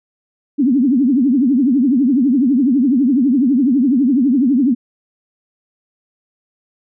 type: tone with vibrato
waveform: sine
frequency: 261.6 Hz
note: C4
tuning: in tune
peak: -10 dBFS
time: 0.58-4.75 s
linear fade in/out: 20 ms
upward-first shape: triangle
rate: 12 Hz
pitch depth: 260 cents each way
effects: none